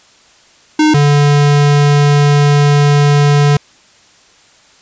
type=tone pair in turn; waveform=square; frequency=307.1 / 144.93 Hz; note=D#4 / D3; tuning=-23 / -23 cents; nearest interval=octave + minor second; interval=1300 cents; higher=first; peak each=-7 dBFS; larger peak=neither; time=0.79-0.94 / 0.94-3.57 s; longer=second; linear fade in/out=5 ms; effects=white hiss -46 dBFS RMS until 4.81 s + resampled to 16000 Hz